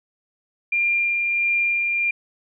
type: tone with tremolo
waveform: sine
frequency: 2394 Hz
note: D7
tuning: 33 cents sharp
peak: -17 dBFS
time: 0.72-2.11 s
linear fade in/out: 5 ms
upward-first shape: sine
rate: 1.5 Hz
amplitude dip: 25%
effects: none